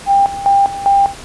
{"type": "tone with tremolo", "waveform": "sine", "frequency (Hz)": 795, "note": "G5", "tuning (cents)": 24, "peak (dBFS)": -7, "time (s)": [0.06, 1.15], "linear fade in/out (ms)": 50, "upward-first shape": "square", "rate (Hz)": 2.5, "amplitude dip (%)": 80, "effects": ["pink hiss -33 dBFS RMS until 1.24 s", "resampled to 24000 Hz"]}